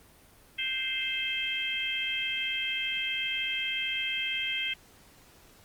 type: harmonic tone with a mistuned harmonic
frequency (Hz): 523.3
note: C5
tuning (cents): 0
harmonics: 3 / 4 / 5 / 6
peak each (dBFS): -42 / -34 / -34 / -32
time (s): 0.58-4.74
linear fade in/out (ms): 10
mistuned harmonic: 6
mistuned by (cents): +16
effects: pink hiss -57 dBFS RMS until 5.64 s + Opus 32 kbps